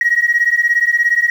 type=beating tone pair; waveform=sine; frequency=1890 / 1907 Hz; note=A#6 / A#6; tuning=+23 / +39 cents; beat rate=17 Hz; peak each=-13 dBFS; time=0.01-1.3 s; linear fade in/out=2 ms; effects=tanh soft clip ceiling -5 dBFS + 7-bit